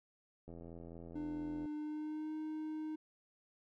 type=click train; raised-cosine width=2 ms; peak=-38 dBFS; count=100; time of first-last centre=0.48-1.656 s; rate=84.2 Hz
type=tone with pitch glide; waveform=triangle; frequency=300 to 310.4 Hz; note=D4 to D#4; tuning=+37 to -4 cents; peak=-37 dBFS; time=1.15-2.96 s; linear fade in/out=10 ms; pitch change=+59 cents; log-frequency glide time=1.69-2.34 s
effects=none